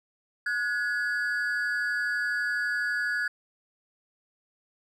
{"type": "ring-modulated tone", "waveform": "triangle", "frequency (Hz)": 1572, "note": "G6", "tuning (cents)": 4, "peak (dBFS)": -21, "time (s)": [0.46, 3.28], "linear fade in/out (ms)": 5, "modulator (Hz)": 116, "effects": []}